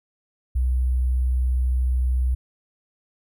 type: tone with sample-and-hold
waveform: sine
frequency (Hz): 63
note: B1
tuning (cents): +35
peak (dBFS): -18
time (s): 0.55-2.35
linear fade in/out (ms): 10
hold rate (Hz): 11025
effects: none